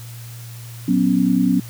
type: chord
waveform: sine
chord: F# suspended fourth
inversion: none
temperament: equal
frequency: 185 / 246.9 / 277.2 Hz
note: F#3 / B3 / C#4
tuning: 0 / 0 / 0 cents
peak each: -18 dBFS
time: 0.88-1.6 s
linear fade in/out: 5 ms
effects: added 117 Hz sine -33 dBFS peak until 1.69 s + white hiss -42 dBFS RMS until 1.69 s